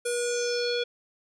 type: tone with low-pass filter sweep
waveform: square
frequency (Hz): 482.1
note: B4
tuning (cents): -42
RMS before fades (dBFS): -28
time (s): 0.05-0.84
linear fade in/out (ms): 10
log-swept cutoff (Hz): 10000 to 3600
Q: 5
effects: none